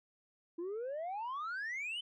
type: exponential sweep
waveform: sine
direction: up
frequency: 329.6 to 3089 Hz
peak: -35 dBFS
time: 0.58-2.01 s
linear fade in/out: 10 ms
effects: tanh soft clip ceiling -36 dBFS